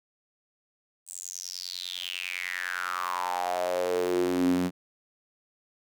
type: tone with high-pass filter sweep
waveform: sawtooth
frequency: 89.9 Hz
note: F#2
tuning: 49 cents flat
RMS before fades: -30 dBFS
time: 1.06-4.71 s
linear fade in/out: 50 ms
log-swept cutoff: 8400 to 210 Hz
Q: 6.9
effects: none